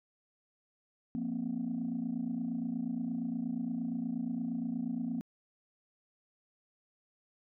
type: chord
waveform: sine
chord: F suspended fourth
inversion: none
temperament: equal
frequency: 174.61 / 233.1 / 261.6 Hz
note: F3 / Bb3 / C4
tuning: 0 / 0 / 0 cents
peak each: -40 / -34 / -36 dBFS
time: 1.15-5.21 s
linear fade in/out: 0 ms
effects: tanh soft clip ceiling -27 dBFS